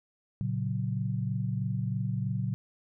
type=chord; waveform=sine; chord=F# major; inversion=first; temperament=just; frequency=115.62 / 138.75 / 185 Hz; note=A#2 / C#3 / F#3; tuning=-14 / +2 / 0 cents; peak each=-31 / -33 / -34 dBFS; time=0.41-2.54 s; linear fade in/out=0 ms; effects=none